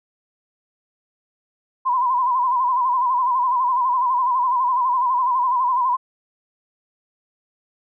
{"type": "tone with vibrato", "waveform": "sine", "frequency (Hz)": 1005, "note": "B5", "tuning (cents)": 30, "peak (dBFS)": -16, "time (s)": [1.85, 5.97], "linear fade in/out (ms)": 20, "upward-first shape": "sine", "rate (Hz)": 12, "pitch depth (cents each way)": 84, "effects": []}